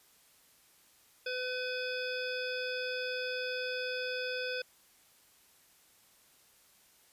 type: harmonic tone with a mistuned harmonic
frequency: 504 Hz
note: B4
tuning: 35 cents sharp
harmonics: 1 / 3 / 5 / 7 / 9 / 10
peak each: -37 / -39 / -41 / -45 / -49 / -44 dBFS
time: 1.26-4.62 s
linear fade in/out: 5 ms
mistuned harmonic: 7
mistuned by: -35 cents
effects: white hiss -64 dBFS RMS until 7.12 s + resampled to 32000 Hz